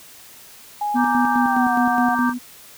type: tone with pitch glide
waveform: sine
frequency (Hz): 830 to 731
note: G#5 to F#5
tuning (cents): -1 to -21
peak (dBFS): -20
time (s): 0.81-2.15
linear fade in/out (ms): 5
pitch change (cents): -220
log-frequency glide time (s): 1.37-1.74
type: tone with tremolo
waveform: sine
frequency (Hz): 246.9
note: B3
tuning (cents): 0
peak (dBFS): -17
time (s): 0.94-2.39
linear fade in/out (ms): 20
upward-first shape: square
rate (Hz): 4.8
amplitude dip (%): 55
type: chord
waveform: sine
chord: G minor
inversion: first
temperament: equal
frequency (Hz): 932.3 / 1174.7 / 1568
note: Bb5 / D6 / G6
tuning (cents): 0 / 0 / 0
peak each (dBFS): -24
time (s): 0.95-2.34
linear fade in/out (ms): 50
effects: white hiss -44 dBFS RMS until 2.77 s